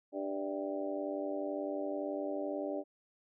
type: harmonic tone with a mistuned harmonic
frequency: 98 Hz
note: G2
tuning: in tune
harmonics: 3 / 4 / 5 / 6 / 7 / 8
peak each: -39 / -41 / -49 / -38 / -47 / -47 dBFS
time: 0.12-2.84 s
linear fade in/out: 50 ms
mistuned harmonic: 7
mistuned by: -68 cents
effects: none